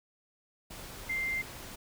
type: tone in noise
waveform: sine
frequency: 2093 Hz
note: C7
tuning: in tune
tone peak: -30 dBFS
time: 1.09-1.42 s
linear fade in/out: 10 ms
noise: pink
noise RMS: -45 dBFS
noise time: 0.7-1.76 s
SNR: +12 dB
effects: none